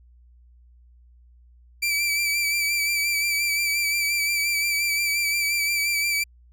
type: tone with vibrato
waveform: sawtooth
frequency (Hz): 2327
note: D7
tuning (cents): -17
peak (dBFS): -18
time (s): 1.82-6.24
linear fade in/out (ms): 10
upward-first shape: sine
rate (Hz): 5.7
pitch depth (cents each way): 34
effects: added 60 Hz sine -50 dBFS peak until 6.52 s